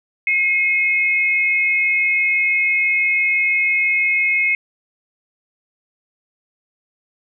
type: tone pair together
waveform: sine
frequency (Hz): 2159 / 2533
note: C#7 / D#7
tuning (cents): -46 / +30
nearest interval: minor third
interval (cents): 276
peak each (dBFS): -15 / -21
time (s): 0.27-4.55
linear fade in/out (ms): 2
effects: none